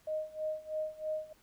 sine tone with tremolo, 621 Hz, D#5, 3 cents flat, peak -31 dBFS, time 0.07-1.33 s, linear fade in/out 5 ms, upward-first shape sine, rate 3.1 Hz, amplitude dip 90%, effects pink hiss -66 dBFS RMS until 1.42 s

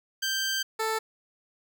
15% pulse tone pair in turn, 1568 / 441.4 Hz, G6 / A4, 0 / +5 cents, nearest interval octave + minor seventh, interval 2195 cents, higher first, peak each -20 dBFS, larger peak neither, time 0.22-0.63 / 0.79-0.99 s, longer first, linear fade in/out 10 ms, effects none

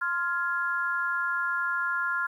sine chord, F minor, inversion second, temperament just, 1047.7 / 1396.9 / 1676.3 Hz, C6 / F6 / Ab6, +2 / 0 / +16 cents, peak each -33 / -27 / -33 dBFS, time 0.01-2.27 s, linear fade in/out 10 ms, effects 10-bit

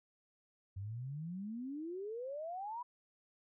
sine exponential sweep, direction up, 93.1 to 1000 Hz, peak -40 dBFS, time 0.76-2.83 s, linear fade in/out 10 ms, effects none

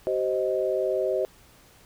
sine tone cluster, 382.9 / 524 / 624 Hz, G4 / C5 / D#5, -41 / +2 / +5 cents, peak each -27 dBFS, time 0.07-1.25 s, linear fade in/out 0 ms, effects pink hiss -55 dBFS RMS until 1.85 s

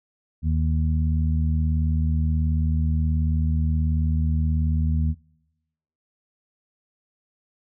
harmonic tone, 78.6 Hz, D#2, 18 cents sharp, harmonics 1 / 2 / 3, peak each -20 / -26 / -30 dBFS, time 0.42-5.15 s, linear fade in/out 50 ms, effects noise-tail reverb RT60 0.9 s tail -24 dB re dry

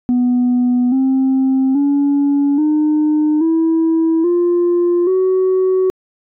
sine tone with pitch steps, 246.9 / 264.6 / 283.6 / 304 / 325.8 / 349.2 / 374.2 Hz, B3 / C4 / C#4 / D#4 / E4 / F4 / F#4, 0 / +20 / +40 / -40 / -20 / 0 / +20 cents, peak -9 dBFS, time 0.09-5.9 s, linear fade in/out 0 ms, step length 830 ms, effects tanh soft clip ceiling -9 dBFS

